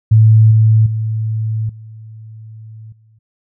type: tone with level steps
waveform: sine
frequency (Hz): 110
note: A2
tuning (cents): 0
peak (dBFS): -4 / -6 / -15 / -31 / -46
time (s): 0.11-3.19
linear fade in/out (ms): 10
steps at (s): 0.51 / 0.86 / 1.69 / 2.92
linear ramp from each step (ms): 5
effects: none